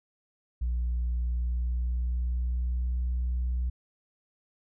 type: tone with pitch glide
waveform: sine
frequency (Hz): 60.1 to 61.58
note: B1 to B1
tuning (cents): -46 to -4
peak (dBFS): -24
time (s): 0.61-3.7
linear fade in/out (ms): 10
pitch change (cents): +42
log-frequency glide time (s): 1.23-3
effects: tanh soft clip ceiling -24 dBFS